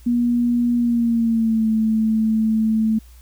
sine tone with pitch glide, 240 to 220.1 Hz, B3 to A3, -49 to +1 cents, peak -15 dBFS, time 0.06-2.99 s, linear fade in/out 10 ms, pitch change -150 cents, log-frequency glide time 0.76-1.68 s, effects added 60 Hz sine -42 dBFS peak until 3.21 s + white hiss -54 dBFS RMS until 3.21 s

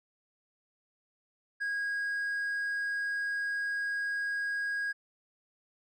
sine tone with hard clipping, 1641 Hz, G#6, 21 cents flat, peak -31 dBFS, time 1.6-4.93 s, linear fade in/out 20 ms, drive 2 dB, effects none

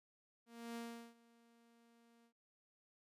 sawtooth tone with ADSR envelope, 233.1 Hz, A#3, in tune, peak -40 dBFS, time 0.46-2.33 s, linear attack 300 ms, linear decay 380 ms, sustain -24 dB, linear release 86 ms, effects resampled to 32000 Hz

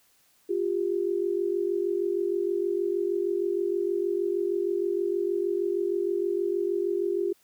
sine tone pair together, 351.8 / 398.2 Hz, F4 / G4, +13 / +27 cents, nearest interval major second, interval 214 cents, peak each -27 dBFS, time 0.49-7.33 s, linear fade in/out 10 ms, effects white hiss -64 dBFS RMS until 7.43 s

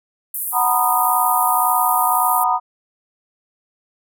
white band-pass noise, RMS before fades -25 dBFS, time 0.34-2.44 s, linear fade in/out 5 ms, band 9700 to 15000 Hz, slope 48 dB/octave
sine chord, B major seventh, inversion second, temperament just, 740.8 / 926 / 987.8 / 1234.7 Hz, F#5 / A#5 / B5 / D#6, +2 / -12 / 0 / -14 cents, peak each -20 dBFS, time 0.52-2.6 s, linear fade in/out 50 ms
effects none

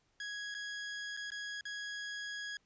sawtooth tone with dropouts, 1661.2 Hz, G#6, in tune, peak -36 dBFS, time 0.2-2.57 s, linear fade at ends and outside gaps 2 ms, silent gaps 0.543-0.548 / 1.167-1.172 / 1.304-1.318 / 1.61-1.653 s, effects pink hiss -75 dBFS RMS until 2.65 s + resampled to 16000 Hz

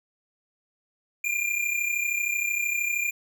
square tone pair together, 2376 / 2409 Hz, D7 / D7, +20 / +43 cents, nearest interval unison, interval 23 cents, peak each -30 / -27 dBFS, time 1.24-3.11 s, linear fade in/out 5 ms, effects none

